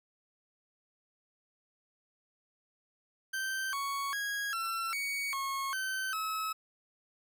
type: tone with pitch steps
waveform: 40% pulse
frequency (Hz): 1557 / 1113 / 1648 / 1348 / 2243 / 1091 / 1539 / 1291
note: G6 / C#6 / G#6 / E6 / C#7 / C#6 / G6 / E6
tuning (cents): -12 / +7 / -14 / +38 / +20 / -28 / -32 / -37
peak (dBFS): -32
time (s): 3.33-6.53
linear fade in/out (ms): 10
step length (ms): 400
effects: none